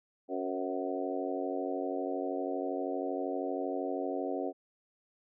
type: harmonic tone with a mistuned harmonic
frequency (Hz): 92.7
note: F#2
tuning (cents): +4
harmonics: 3 / 4 / 5 / 6 / 7 / 8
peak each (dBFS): -37 / -38 / -39 / -40 / -40 / -41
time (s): 0.28-4.53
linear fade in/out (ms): 50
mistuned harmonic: 6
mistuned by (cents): -39
effects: none